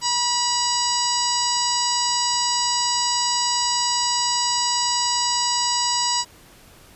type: harmonic tone with a mistuned harmonic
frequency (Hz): 970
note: B5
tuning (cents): -31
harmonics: 1 / 2 / 3 / 4 / 5 / 6 / 7 / 8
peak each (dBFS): -24 / -34 / -30 / -32 / -24 / -29 / -30 / -27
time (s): 0.01-6.25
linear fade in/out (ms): 50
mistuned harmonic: 6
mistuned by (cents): -70
effects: pink hiss -49 dBFS RMS until 6.95 s + resampled to 32000 Hz